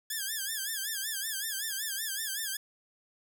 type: tone with vibrato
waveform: 5% pulse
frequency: 1674 Hz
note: G#6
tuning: 13 cents sharp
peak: -22 dBFS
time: 0.1-2.57 s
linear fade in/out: 5 ms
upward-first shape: sine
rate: 5.3 Hz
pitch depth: 130 cents each way
effects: none